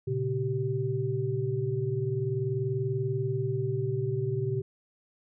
sine tone cluster, 116.9 / 137.3 / 386.8 Hz, A#2 / C#3 / G4, +5 / -16 / -23 cents, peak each -31 dBFS, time 0.07-4.62 s, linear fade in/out 10 ms, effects none

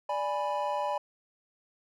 triangle chord, G# diminished, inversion second, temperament equal, 587.3 / 830.6 / 987.8 Hz, D5 / G#5 / B5, 0 / 0 / 0 cents, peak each -31 dBFS, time 0.09-0.98 s, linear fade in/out 5 ms, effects none

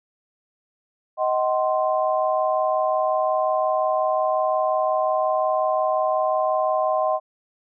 sine chord, C diminished, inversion first, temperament just, 627.9 / 753.5 / 1046.5 Hz, Eb5 / Gb5 / C6, +16 / +31 / 0 cents, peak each -21 / -24 / -25 dBFS, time 1.17-7.2 s, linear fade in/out 50 ms, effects none

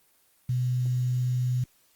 sine tone with quantisation, 125.2 Hz, B2, 24 cents sharp, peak -23 dBFS, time 0.49-1.64 s, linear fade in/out 5 ms, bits 8, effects white hiss -64 dBFS RMS until 1.95 s + Opus 24 kbps

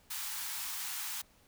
white high-pass noise, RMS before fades -39 dBFS, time 0.1-1.22 s, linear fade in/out 10 ms, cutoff 790 Hz, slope 96 dB/octave, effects pink hiss -65 dBFS RMS until 1.47 s

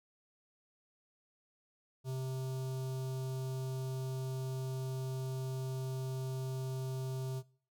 square tone with notch filter, 130.9 Hz, C3, 1 cent sharp, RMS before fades -38 dBFS, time 2.04-7.43 s, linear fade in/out 50 ms, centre 1900 Hz, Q 0.58, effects noise-tail reverb RT60 0.5 s tail -22 dB re dry

